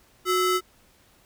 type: ring-modulated tone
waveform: square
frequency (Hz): 839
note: G#5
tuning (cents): +17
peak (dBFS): -18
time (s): 0.25-0.61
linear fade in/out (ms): 50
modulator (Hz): 473
effects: pink hiss -59 dBFS RMS until 1.25 s

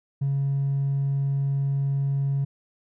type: tone with hard clipping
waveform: sine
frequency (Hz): 138.59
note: C#3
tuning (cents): 0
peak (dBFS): -22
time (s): 0.21-2.45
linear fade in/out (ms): 10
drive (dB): 1
effects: none

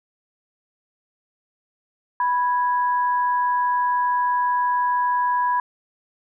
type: tone pair together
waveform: sine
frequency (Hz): 987 / 1657.8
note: B5 / G#6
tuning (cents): -1 / -4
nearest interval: major sixth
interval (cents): 897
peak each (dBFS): -18 / -29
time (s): 2.2-5.6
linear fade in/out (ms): 2
effects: none

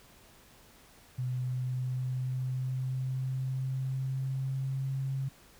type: tone with pitch glide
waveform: sine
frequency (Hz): 126.3 to 134.59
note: B2 to C3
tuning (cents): +39 to +49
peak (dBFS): -30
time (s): 1.18-5.29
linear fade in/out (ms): 10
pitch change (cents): +110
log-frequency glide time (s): 1.35-4.98
effects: pink hiss -58 dBFS RMS until 5.59 s

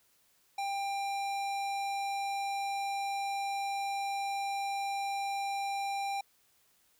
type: tone with hard clipping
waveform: sine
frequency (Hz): 794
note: G5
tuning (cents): +22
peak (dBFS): -34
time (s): 0.58-6.21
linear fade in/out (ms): 5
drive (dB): 17
effects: white hiss -69 dBFS RMS until 6.99 s

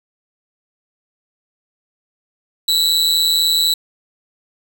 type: tone with amplitude modulation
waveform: 40% pulse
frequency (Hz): 3942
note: B7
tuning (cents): -4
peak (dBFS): -8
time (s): 2.68-3.74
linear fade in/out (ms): 5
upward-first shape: sine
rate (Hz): 164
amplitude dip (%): 85
effects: none

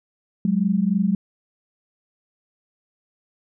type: tone pair together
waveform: sine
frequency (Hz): 185 / 208.3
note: F#3 / G#3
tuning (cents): 0 / +5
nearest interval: major second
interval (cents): 205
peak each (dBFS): -20 / -20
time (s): 0.45-1.15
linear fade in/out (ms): 2
effects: none

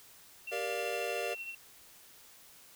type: tone with tremolo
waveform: sine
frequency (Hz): 2717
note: F7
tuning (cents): -48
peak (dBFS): -37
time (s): 0.47-1.55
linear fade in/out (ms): 5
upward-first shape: triangle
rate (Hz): 13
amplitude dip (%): 60
type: chord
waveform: square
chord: G minor seventh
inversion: none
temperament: equal with one note detuned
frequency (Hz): 392 / 471 / 587.3 / 698.5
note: G4 / Bb4 / D5 / F5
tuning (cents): 0 / +18 / 0 / 0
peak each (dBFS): -42 / -39 / -40 / -41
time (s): 0.51-1.35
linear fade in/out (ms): 20
effects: white hiss -57 dBFS RMS until 2.75 s

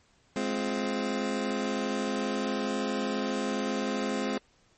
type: chord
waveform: 25% pulse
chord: F minor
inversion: first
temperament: just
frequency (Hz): 209.5 / 261.9 / 349.2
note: Ab3 / C4 / F4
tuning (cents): +15 / +2 / 0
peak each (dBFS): -28 / -28 / -33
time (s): 0.36-4.38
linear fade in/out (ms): 2
effects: pink hiss -65 dBFS RMS until 4.77 s + MP3 32 kbps

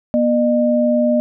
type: tone pair together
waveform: sine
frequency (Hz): 240.9 / 607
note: B3 / D#5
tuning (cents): -43 / -43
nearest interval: octave + major third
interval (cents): 1600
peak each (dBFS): -15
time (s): 0.14-1.2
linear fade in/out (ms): 0
effects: none

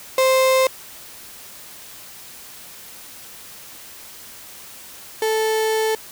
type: tone pair in turn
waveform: 35% pulse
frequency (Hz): 523.3 / 439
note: C5 / A4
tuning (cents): 0 / -4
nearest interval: minor third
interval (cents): 304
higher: first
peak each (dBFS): -12 / -16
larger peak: first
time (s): 0.18-0.67 / 5.22-5.95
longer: second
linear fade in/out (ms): 2
effects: white hiss -40 dBFS RMS until 6.11 s

